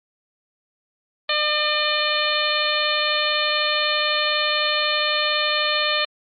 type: harmonic tone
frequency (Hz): 602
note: D5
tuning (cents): +43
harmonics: 1 / 2 / 3 / 4 / 5 / 6 / 7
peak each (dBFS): -26 / -26 / -26 / -26 / -26 / -26 / -26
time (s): 1.29-6.05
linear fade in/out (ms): 5
effects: MP3 32 kbps